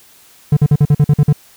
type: tone bursts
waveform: triangle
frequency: 146.83 Hz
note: D3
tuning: in tune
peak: -4 dBFS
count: 9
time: 0.52-1.328 s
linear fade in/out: 5 ms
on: 48 ms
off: 47 ms
effects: white hiss -46 dBFS RMS until 1.56 s